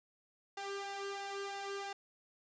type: tone with flanger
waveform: sawtooth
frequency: 397.1 Hz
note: G4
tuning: 22 cents sharp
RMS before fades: -42 dBFS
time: 0.57-1.93 s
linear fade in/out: 5 ms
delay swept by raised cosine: 1.1 to 1.87 ms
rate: 3 Hz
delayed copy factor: +0.7
effects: resampled to 16000 Hz + 10-bit